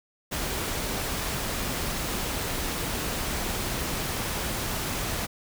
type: noise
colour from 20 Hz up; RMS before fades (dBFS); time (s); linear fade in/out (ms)
pink; -30; 0.31-5.27; 20
effects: none